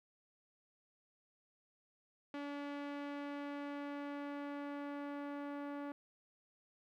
sawtooth tone with low-pass filter sweep, 286.5 Hz, D4, 43 cents flat, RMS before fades -44 dBFS, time 2.34-5.92 s, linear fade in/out 2 ms, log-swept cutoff 2800 to 1500 Hz, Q 0.87, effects 13-bit

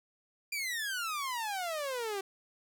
sawtooth exponential sweep, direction down, 2406 to 380.4 Hz, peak -30 dBFS, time 0.52-2.21 s, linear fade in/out 5 ms, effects none

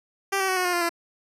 10% pulse tone with pitch steps, 392 / 382.8 / 373.9 / 365.1 / 356.6 / 348.2 / 340.1 Hz, G4 / G4 / F#4 / F#4 / F4 / F4 / F4, 0 / -41 / +18 / -23 / +36 / -5 / -46 cents, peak -14 dBFS, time 0.32-0.894 s, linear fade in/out 10 ms, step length 82 ms, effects resampled to 32000 Hz

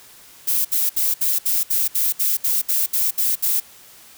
violet noise bursts, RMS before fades -19 dBFS, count 13, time 0.47-3.602 s, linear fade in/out 10 ms, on 180 ms, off 66 ms, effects white hiss -46 dBFS RMS until 4.17 s

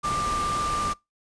sine tone in noise, 1188 Hz, D6, 20 cents sharp, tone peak -24 dBFS, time 0.03-0.94 s, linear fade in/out 20 ms, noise pink, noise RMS -32 dBFS, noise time 0.03-0.94 s, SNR +5 dB, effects noise-tail reverb RT60 0.2 s tail -24 dB re dry + resampled to 22050 Hz

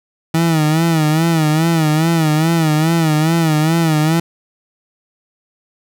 30% pulse tone with vibrato, 159.6 Hz, D#3, 44 cents sharp, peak -9 dBFS, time 0.34-4.2 s, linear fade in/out 5 ms, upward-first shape sine, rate 2.4 Hz, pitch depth 88 cents each way, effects none

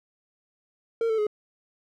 triangle tone with pitch steps, 457.8 / 442.4 / 421.4 Hz, A#4 / A4 / G#4, -31 / +9 / +25 cents, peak -20 dBFS, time 1.01-1.268 s, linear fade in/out 2 ms, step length 86 ms, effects none

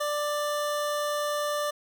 25% pulse tone, 590 Hz, D5, 8 cents sharp, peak -23 dBFS, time 0-1.71 s, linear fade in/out 10 ms, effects none

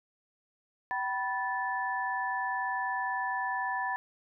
sine tone cluster, 768 / 981 / 1748 Hz, G5 / B5 / A6, -36 / -12 / -12 cents, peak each -35 / -33 / -34 dBFS, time 0.91-3.96 s, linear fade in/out 0 ms, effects none

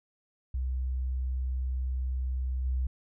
sine tone with level steps, 64 Hz, C2, 38 cents flat, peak -28 / -26 dBFS, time 0.54-2.87 s, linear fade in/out 5 ms, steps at 2.64 s, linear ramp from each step 20 ms, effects none

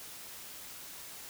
silence, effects white hiss -47 dBFS RMS until 1.29 s

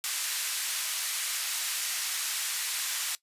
white band-pass noise, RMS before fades -32 dBFS, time 0.04-3.15 s, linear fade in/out 0 ms, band 1500 to 11000 Hz, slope 12 dB/octave, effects noise-tail reverb RT60 0.1 s tail -18 dB re dry + resampled to 32000 Hz

